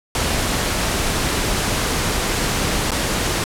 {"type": "noise with dropouts", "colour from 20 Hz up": "pink", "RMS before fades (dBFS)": -20, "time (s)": [0.15, 3.44], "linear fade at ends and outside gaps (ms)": 1, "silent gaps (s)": [2.907, 2.917], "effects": ["low-pass 11000 Hz 12 dB/octave"]}